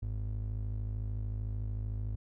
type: ring-modulated tone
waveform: triangle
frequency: 77.78 Hz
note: D#2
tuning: in tune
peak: -28 dBFS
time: 0.02-2.16 s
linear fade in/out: 10 ms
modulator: 26.7 Hz
effects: none